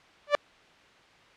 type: tone with exponential growth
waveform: sawtooth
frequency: 584 Hz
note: D5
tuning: 10 cents flat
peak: -11 dBFS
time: 0.27-0.35 s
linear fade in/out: 0 ms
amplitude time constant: 17 ms
effects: white hiss -56 dBFS RMS until 1.36 s + low-pass 3000 Hz 12 dB/octave